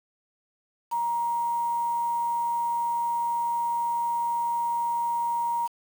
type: tone with quantisation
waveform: sine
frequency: 942 Hz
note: A#5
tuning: 18 cents sharp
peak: -24 dBFS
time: 0.91-5.68 s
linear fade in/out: 20 ms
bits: 7
effects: none